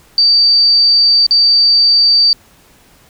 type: tone with dropouts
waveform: sine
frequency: 4629 Hz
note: D8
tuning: 26 cents flat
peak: -6 dBFS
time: 0.18-2.33 s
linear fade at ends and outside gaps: 1 ms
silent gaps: 1.265-1.309 s
effects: pink hiss -47 dBFS RMS until 3.09 s